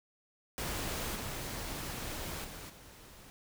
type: noise with level steps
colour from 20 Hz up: pink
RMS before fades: -37 / -40 / -46 / -54 dBFS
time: 0.58-3.3 s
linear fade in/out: 0 ms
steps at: 1.15 / 2.44 / 2.69 s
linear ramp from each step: 10 ms
effects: none